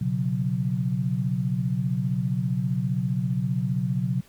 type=chord; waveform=sine; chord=B suspended second; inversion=none; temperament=equal with one note detuned; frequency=123.47 / 138.59 / 182.24 Hz; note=B2 / C#3 / F#3; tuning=0 / 0 / -26 cents; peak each=-27 dBFS; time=0.01-4.21 s; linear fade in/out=5 ms; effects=pink hiss -56 dBFS RMS until 4.28 s